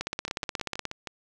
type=two click trains; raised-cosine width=0.2 ms; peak=-13 / -18 dBFS; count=15 / 6; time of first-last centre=0.01-0.853 / 0.28-1.072 s; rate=16.6 / 6.31 Hz; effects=none